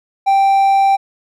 triangle tone, 784 Hz, G5, in tune, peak -7 dBFS, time 0.26-0.97 s, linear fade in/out 20 ms, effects none

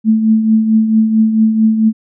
sine tone with tremolo, 220 Hz, A3, in tune, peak -5 dBFS, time 0.04-1.93 s, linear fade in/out 50 ms, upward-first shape triangle, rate 4.5 Hz, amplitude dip 60%, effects none

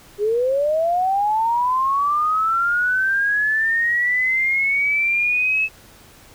sine linear sweep, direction up, 400 to 2605 Hz, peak -16 dBFS, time 0.18-5.69 s, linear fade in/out 50 ms, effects pink hiss -47 dBFS RMS until 6.34 s

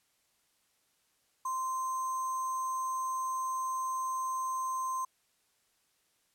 sine tone with sample-and-hold, 1040 Hz, C6, 11 cents flat, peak -31 dBFS, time 1.45-5.05 s, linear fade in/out 5 ms, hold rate 7350 Hz, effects white hiss -73 dBFS RMS until 6.34 s + low-pass 12000 Hz 12 dB/octave

